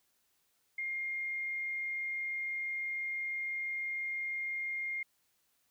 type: tone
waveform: sine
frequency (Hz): 2123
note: C7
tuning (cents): +25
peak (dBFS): -34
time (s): 0.78-5.03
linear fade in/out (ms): 5
effects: white hiss -75 dBFS RMS until 5.7 s